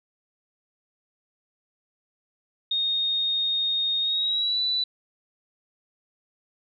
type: tone with pitch glide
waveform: sine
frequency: 3704 to 3970 Hz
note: A#7 to B7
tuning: -12 to +8 cents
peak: -22 dBFS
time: 2.71-4.84 s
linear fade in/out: 5 ms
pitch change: +120 cents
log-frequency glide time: 4.01-4.6 s
effects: none